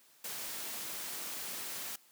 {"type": "noise", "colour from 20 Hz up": "white", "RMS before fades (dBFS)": -41, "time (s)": [0.24, 1.96], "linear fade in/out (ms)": 5, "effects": ["white hiss -64 dBFS RMS until 2.11 s", "high-pass 150 Hz 12 dB/octave"]}